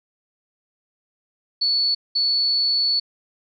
sine tone bursts at uneven times, 4435 Hz, C#8, in tune, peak -17 dBFS, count 2, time 1.61-1.95 / 2.15-3 s, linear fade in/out 10 ms, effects none

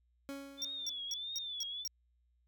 30% pulse tone with exponential decay, 277.2 Hz, C#4, in tune, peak -37 dBFS, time 0.29-1.17 s, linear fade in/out 0 ms, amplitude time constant 190 ms
sine tone with vibrato, 3500 Hz, A7, 10 cents flat, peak -39 dBFS, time 0.57-1.86 s, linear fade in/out 50 ms, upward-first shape triangle, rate 1.6 Hz, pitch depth 120 cents each way
square tone bursts, 5600 Hz, F8, 4 cents sharp, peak -36 dBFS, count 6, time 0.62-1.876 s, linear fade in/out 0 ms, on 26 ms, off 220 ms
effects added 60 Hz sine -70 dBFS peak until 2.47 s

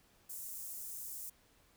white high-pass noise, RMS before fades -45 dBFS, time 0.29-1.3 s, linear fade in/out 10 ms, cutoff 7000 Hz, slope 24 dB/octave, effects pink hiss -68 dBFS RMS until 1.76 s

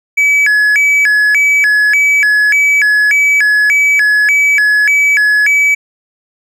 triangle tone with vibrato, 1970 Hz, B6, 5 cents flat, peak -5 dBFS, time 0.17-5.75 s, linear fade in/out 10 ms, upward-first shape square, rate 1.7 Hz, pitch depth 260 cents each way, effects none

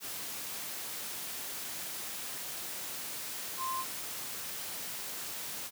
sine tone in noise, 1046.5 Hz, C6, in tune, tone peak -33 dBFS, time 3.57-3.85 s, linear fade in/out 50 ms, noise white, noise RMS -40 dBFS, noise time 0-5.71 s, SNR +4 dB, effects high-pass 100 Hz 12 dB/octave

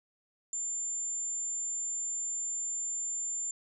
sine tone, 7220 Hz, A8, 44 cents sharp, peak -32 dBFS, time 0.53-3.51 s, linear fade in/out 2 ms, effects none

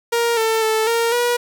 sawtooth tone with pitch steps, 468.7 / 446.3 / 439.2 / 463.2 / 482.5 Hz, A#4 / A4 / A4 / A#4 / B4, +9 / +25 / -3 / -11 / -40 cents, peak -12 dBFS, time 0.12-1.37 s, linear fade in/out 10 ms, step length 250 ms, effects none

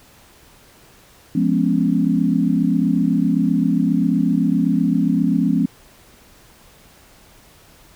sine chord, C# dominant seventh, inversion first, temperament just, 173.24 / 207.9 / 249.5 / 277.2 Hz, E#3 / G#3 / B3 / C#4, -14 / +2 / +18 / 0 cents, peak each -20 dBFS, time 1.35-5.66 s, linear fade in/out 5 ms, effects pink hiss -49 dBFS RMS until 7.95 s

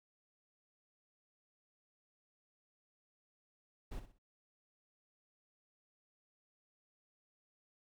brown noise with echo, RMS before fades -43 dBFS, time 3.91-4 s, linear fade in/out 10 ms, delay 62 ms, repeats 3, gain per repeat -10 dB, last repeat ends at 4.186 s, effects none

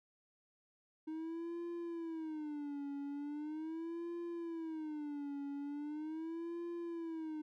triangle tone with vibrato, 311.1 Hz, D#4, in tune, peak -38 dBFS, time 1.07-7.42 s, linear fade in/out 10 ms, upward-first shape sine, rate 0.4 Hz, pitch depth 170 cents each way, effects none

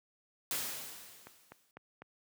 white noise with exponential decay, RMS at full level -34 dBFS, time 0.51-1.71 s, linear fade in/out 1 ms, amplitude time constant 260 ms
click train, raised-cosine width 0.5 ms, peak -33 dBFS, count 4, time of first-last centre 1.27-2.02 s, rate 4 Hz
effects high-pass 100 Hz 12 dB/octave

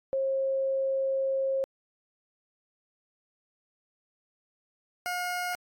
sine / 20% pulse tone pair in turn, 537 / 716.8 Hz, C5 / F5, +45 / +45 cents, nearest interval perfect fourth, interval 500 cents, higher second, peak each -25 dBFS, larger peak neither, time 0.13-1.64 / 5.06-5.55 s, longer first, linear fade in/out 0 ms, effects AAC 64 kbps

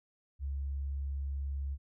sine tone, 69.3 Hz, C#2, in tune, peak -33 dBFS, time 0.39-1.78 s, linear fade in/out 50 ms, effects none

